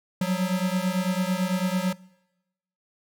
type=beating tone pair; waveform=square; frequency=180.8 / 189.8 Hz; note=F#3 / F#3; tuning=-40 / +44 cents; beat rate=9 Hz; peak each=-25 / -28 dBFS; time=0.21-1.93 s; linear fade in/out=5 ms; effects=noise-tail reverb RT60 0.9 s tail -21 dB re dry